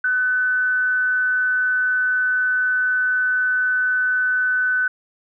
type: tone with amplitude modulation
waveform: sine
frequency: 1504 Hz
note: F#6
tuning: 28 cents sharp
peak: -15 dBFS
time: 0.04-4.88 s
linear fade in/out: 5 ms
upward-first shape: sine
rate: 244 Hz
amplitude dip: 30%
effects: none